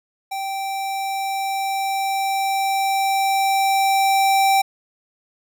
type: tone with level ramp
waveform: square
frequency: 780 Hz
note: G5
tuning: 9 cents flat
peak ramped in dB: -25 to -14 dBFS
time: 0.31-4.62 s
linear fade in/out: 10 ms
effects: none